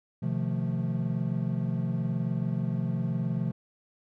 triangle chord, F dominant seventh, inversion second, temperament equal with one note detuned, 128.34 / 155.56 / 174.61 / 220 Hz, C3 / Eb3 / F3 / A3, -33 / 0 / 0 / 0 cents, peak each -29 / -32 / -29 / -33 dBFS, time 0.22-3.52 s, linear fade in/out 10 ms, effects none

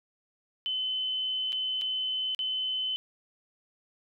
sine tone with dropouts, 3041 Hz, F#7, 47 cents sharp, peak -28 dBFS, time 0.66-2.96 s, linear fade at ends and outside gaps 0 ms, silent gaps 1.522-1.528 / 1.813-1.818 / 2.348-2.391 s, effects none

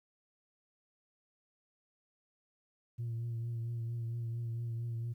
sine tone with vibrato, 116.54 Hz, A#2, in tune, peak -33 dBFS, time 2.98-5.14 s, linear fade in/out 20 ms, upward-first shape triangle, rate 4.4 Hz, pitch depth 35 cents each way, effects tanh soft clip ceiling -33 dBFS + 12-bit

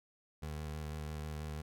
25% pulse tone with vibrato, 76.2 Hz, D#2, 36 cents flat, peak -36 dBFS, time 0.42-1.62 s, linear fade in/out 10 ms, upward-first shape square, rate 6.1 Hz, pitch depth 21 cents each way, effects none

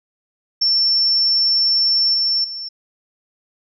sine tone with level steps, 5410 Hz, E8, 44 cents sharp, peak -13 / -15 / -26 dBFS, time 0.61-2.69 s, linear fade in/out 10 ms, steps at 2.14 / 2.44 s, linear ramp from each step 5 ms, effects none

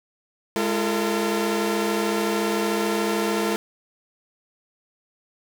sawtooth tone cluster, 209.2 / 341.7 / 452 Hz, G#3 / F4 / A4, +13 / -38 / +47 cents, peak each -22 dBFS, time 0.56-3.56 s, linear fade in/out 0 ms, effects none

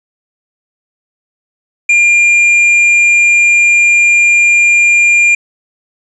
triangle tone with tanh clipping, 2400 Hz, D7, 37 cents sharp, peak -6 dBFS, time 1.89-5.35 s, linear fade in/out 5 ms, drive 9 dB, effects resampled to 22050 Hz

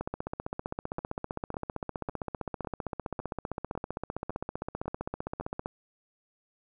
two click trains, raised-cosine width 1 ms, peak -24 / -19 dBFS, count 9 / 88, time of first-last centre 0.99-5.41 / 0.01-5.659 s, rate 1.81 / 15.4 Hz, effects none

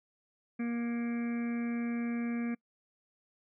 harmonic tone with a mistuned harmonic, 236 Hz, A#3, 22 cents sharp, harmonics 1 / 2 / 3 / 5 / 6 / 7 / 8 / 9 / 10, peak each -31 / -46 / -51 / -53 / -58 / -50 / -59 / -51 / -50 dBFS, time 0.59-2.55 s, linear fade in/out 10 ms, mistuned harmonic 10, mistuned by -30 cents, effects noise-tail reverb RT60 0.1 s tail -26 dB re dry

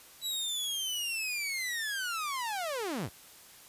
sawtooth linear sweep, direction down, 3951 to 64.6 Hz, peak -29 dBFS, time 0.21-3.1 s, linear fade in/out 50 ms, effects white hiss -54 dBFS RMS until 3.68 s + resampled to 32000 Hz

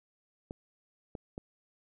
clicks, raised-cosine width 2 ms, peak -26 dBFS, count 3, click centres 0.509 / 1.152 / 1.379 s, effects none

